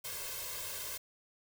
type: noise with comb filter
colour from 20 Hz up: white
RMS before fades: -41 dBFS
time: 0.04-0.98 s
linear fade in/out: 10 ms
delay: 1.9 ms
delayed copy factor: +0.9
effects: none